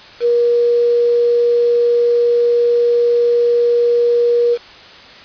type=tone with quantisation; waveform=sine; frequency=476.6 Hz; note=A#4; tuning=38 cents sharp; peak=-10 dBFS; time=0.2-4.58 s; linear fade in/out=50 ms; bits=5; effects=white hiss -38 dBFS RMS until 5.24 s + resampled to 11025 Hz